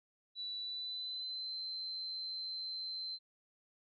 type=tone with pitch glide; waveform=sine; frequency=3951 to 4093 Hz; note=B7 to C8; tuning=0 to -39 cents; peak=-39 dBFS; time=0.35-3.19 s; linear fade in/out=50 ms; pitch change=+61 cents; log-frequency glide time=0.6-1.55 s; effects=none